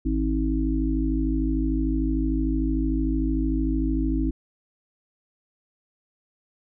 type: harmonic tone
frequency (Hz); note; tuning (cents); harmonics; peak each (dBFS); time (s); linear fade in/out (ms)
53.3; G#1; +46; 1 / 3 / 5 / 6; -24 / -34 / -26 / -27; 0.05-4.31; 10
effects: none